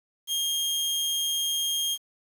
sawtooth tone, 3228 Hz, G#7, 50 cents flat, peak -22 dBFS, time 0.27-1.98 s, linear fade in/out 50 ms, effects 8-bit

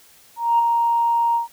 sine tone with ADSR envelope, 934 Hz, A#5, 3 cents sharp, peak -11 dBFS, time 0.36-1.48 s, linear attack 230 ms, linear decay 11 ms, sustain -4 dB, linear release 130 ms, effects tanh soft clip ceiling -8 dBFS + white hiss -51 dBFS RMS until 1.52 s

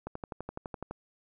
click train, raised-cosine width 1 ms, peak -23 dBFS, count 11, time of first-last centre 0.07-0.91 s, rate 11.9 Hz, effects none

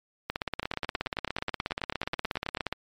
two click trains, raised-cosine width 0.3 ms, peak -13 / -15 dBFS, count 42 / 19, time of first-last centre 0.3-2.726 / 0.63-2.572 s, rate 16.9 / 9.27 Hz, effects MP3 64 kbps

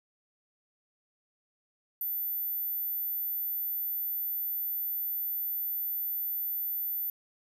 sine tone, 14040 Hz, A9, 5 cents flat, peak -30 dBFS, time 2.01-7.1 s, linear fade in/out 2 ms, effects none

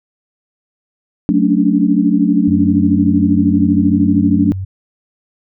sine chord, D major seventh, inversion first, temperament equal with one note detuned, 185 / 220 / 280.9 / 293.7 Hz, F#3 / A3 / C#4 / D4, 0 / 0 / +23 / 0 cents, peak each -15 dBFS, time 1.29-4.52 s, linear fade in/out 0 ms
sine tone with pitch glide, 92.5 to 94.99 Hz, F#2 to F#2, 0 to +46 cents, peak -19 dBFS, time 2.47-4.65 s, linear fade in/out 10 ms, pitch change +46 cents, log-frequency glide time 3.82-4.39 s
effects none

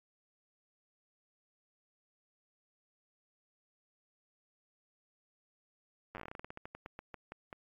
slowing click train, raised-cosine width 0.5 ms, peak -29 dBFS, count 22, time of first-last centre 6.15-7.528 s, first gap 9 ms, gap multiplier 1.17, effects AAC 64 kbps

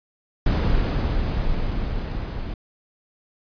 brown noise with level ramp, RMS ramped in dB -18 to -29 dBFS, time 0.46-2.54 s, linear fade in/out 5 ms, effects resampled to 11025 Hz

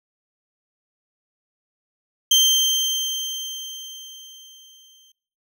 30% pulse tone with exponential decay, 3141 Hz, G7, 3 cents sharp, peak -9 dBFS, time 2.31-5.12 s, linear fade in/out 5 ms, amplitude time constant 610 ms, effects noise-tail reverb RT60 0.6 s tail -25 dB re dry

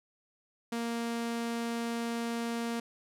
sawtooth tone, 233.1 Hz, A#3, in tune, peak -28 dBFS, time 0.72-2.8 s, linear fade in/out 5 ms, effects low-pass 12000 Hz 12 dB/octave

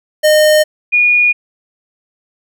square / sine tone pair in turn, 612 / 2444 Hz, D#5 / D#7, -29 / -32 cents, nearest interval 2 octaves, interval 2397 cents, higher second, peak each -7 dBFS, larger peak neither, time 0.23-0.64 / 0.92-1.33 s, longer neither, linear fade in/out 20 ms, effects none

